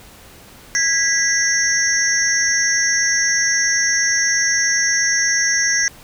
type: tone cluster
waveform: sine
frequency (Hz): 1648 / 1969 / 5600 / 6220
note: G#6 / B6 / F8 / G8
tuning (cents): -14 / -6 / +4 / -14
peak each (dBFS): -20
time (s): 0.75-5.88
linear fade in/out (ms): 0
effects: pink hiss -43 dBFS RMS until 6.03 s